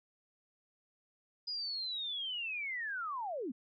sine linear sweep, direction down, 4978 to 213.5 Hz, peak -36 dBFS, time 1.47-3.52 s, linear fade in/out 10 ms, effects none

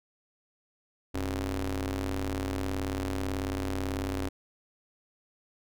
sawtooth ring-modulated tone, 98.1 Hz, G2, 2 cents sharp, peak -23 dBFS, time 1.14-4.29 s, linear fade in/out 10 ms, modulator 177 Hz, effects none

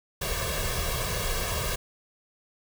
pink noise with comb filter, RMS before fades -29 dBFS, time 0.21-1.76 s, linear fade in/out 10 ms, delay 1.8 ms, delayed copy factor +0.9, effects none

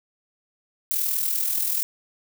violet noise with amplitude modulation, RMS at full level -22 dBFS, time 0.91-1.83 s, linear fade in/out 0 ms, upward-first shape sine, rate 40.7 Hz, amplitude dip 55%, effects none

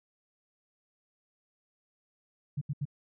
sine tone bursts, 143.3 Hz, D3, 42 cents flat, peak -29 dBFS, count 3, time 2.57-2.854 s, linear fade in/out 10 ms, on 44 ms, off 76 ms, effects none

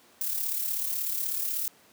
violet noise with amplitude modulation, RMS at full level -28 dBFS, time 0.21-1.68 s, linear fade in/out 2 ms, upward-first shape sine, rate 36.3 Hz, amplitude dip 50%, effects pink hiss -58 dBFS RMS until 1.92 s + high-pass 200 Hz 12 dB/octave

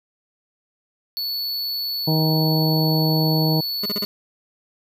square tone, 4435 Hz, C#8, in tune, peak -24 dBFS, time 1.17-4.05 s, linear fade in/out 0 ms
harmonic tone, 157.7 Hz, D#3, 24 cents sharp, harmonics 1 / 2 / 3 / 4 / 5 / 6, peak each -18 / -24 / -28 / -30 / -32 / -34 dBFS, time 2.07-3.61 s, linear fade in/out 10 ms
25% pulse tone bursts, 205.1 Hz, G#3, 21 cents flat, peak -21 dBFS, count 4, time 3.83-4.047 s, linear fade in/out 5 ms, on 28 ms, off 35 ms
effects 9-bit

